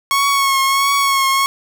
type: tone with vibrato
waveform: sawtooth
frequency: 1100 Hz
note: C#6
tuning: 14 cents flat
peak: -9 dBFS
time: 0.11-1.46 s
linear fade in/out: 0 ms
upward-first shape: triangle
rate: 1.5 Hz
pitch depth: 37 cents each way
effects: none